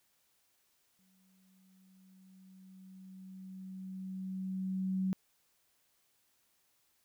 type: tone with exponential growth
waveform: sine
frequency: 188.6 Hz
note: F#3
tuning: 33 cents sharp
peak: -29 dBFS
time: 0.99-5.13 s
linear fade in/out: 0 ms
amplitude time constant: 900 ms
effects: white hiss -74 dBFS RMS until 7.04 s